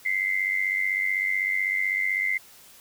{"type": "tone with amplitude modulation", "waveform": "sine", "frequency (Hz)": 2075, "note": "C7", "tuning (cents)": -15, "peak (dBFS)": -19, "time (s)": [0.05, 2.38], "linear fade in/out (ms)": 10, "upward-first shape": "sine", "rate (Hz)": 95.9, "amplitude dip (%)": 80, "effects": ["white hiss -51 dBFS RMS until 2.8 s"]}